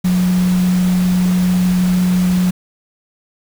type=tone in noise; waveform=sine; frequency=181.4 Hz; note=F#3; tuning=34 cents flat; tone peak=-11 dBFS; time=0.04-2.51 s; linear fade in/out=10 ms; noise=pink; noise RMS=-28 dBFS; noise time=0.04-2.51 s; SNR=+14 dB; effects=none